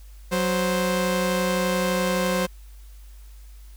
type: tone pair together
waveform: sawtooth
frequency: 185.01 / 523.3 Hz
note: F#3 / C5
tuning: 0 / 0 cents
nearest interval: octave + tritone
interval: 1800 cents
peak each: -20 dBFS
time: 0.31-2.47 s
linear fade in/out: 20 ms
effects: added 50 Hz sine -41 dBFS peak until 3.76 s + white hiss -57 dBFS RMS until 3.76 s